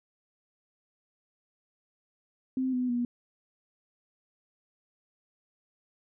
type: tone with pitch steps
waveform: sine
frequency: 260 / 250.7 / 241.7 Hz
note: C4 / B3 / B3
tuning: -11 / +26 / -37 cents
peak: -26 dBFS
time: 2.57-3.05 s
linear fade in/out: 2 ms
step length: 160 ms
effects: none